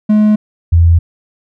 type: tone pair in turn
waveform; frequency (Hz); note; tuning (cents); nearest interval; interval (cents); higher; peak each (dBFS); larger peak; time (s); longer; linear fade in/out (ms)
triangle / sine; 212.2 / 84.21; G#3 / E2; +38 / +37; octave + major third; 1601; first; -4; neither; 0.09-0.36 / 0.72-0.99; neither; 10
effects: none